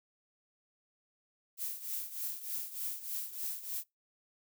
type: noise with tremolo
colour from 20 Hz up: violet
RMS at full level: -36 dBFS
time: 1.57-3.84 s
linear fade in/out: 50 ms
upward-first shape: triangle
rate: 3.3 Hz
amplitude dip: 80%
effects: noise-tail reverb RT60 0.2 s tail -25 dB re dry